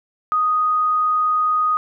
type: tone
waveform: sine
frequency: 1244.5 Hz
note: D#6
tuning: in tune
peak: -15 dBFS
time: 0.32-1.77 s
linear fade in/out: 0 ms
effects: none